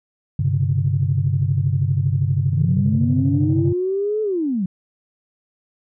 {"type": "chord", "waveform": "sine", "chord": "G suspended fourth", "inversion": "none", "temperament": "equal with one note detuned", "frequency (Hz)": [98, 130.81, 143.31], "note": ["G2", "C3", "D3"], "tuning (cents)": [0, 0, -42], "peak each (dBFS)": -20, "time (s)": [0.39, 3.73], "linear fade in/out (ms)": 5}
{"type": "linear two-way sweep", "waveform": "sine", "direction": "up then down", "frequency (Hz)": [146.83, 436.6, 173.3], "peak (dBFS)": -18, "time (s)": [2.53, 4.66], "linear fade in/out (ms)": 5, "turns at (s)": 4.22}
{"effects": ["tanh soft clip ceiling -6 dBFS"]}